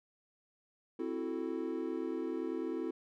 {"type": "chord", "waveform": "triangle", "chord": "F# half-diminished seventh", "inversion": "second", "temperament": "equal", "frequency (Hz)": [261.6, 329.6, 370, 440], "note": ["C4", "E4", "F#4", "A4"], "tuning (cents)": [0, 0, 0, 0], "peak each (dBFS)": [-39, -36, -39, -40], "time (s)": [0.99, 2.91], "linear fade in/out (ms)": 5, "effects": []}